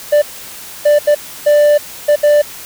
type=tone bursts at uneven times; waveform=triangle; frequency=590 Hz; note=D5; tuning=8 cents sharp; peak=-4 dBFS; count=6; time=0.12-0.22 / 0.85-0.99 / 1.07-1.15 / 1.46-1.78 / 2.08-2.16 / 2.23-2.42 s; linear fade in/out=10 ms; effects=white hiss -31 dBFS RMS until 2.65 s